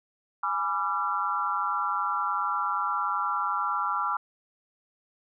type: chord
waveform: sine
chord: G# diminished seventh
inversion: none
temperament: equal with one note detuned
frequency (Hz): 830.6 / 987.8 / 1174.7 / 1364.2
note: G#5 / B5 / D6 / F6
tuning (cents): 0 / 0 / 0 / -41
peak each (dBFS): -34 / -32 / -30 / -29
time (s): 0.43-4.17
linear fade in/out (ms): 5
effects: none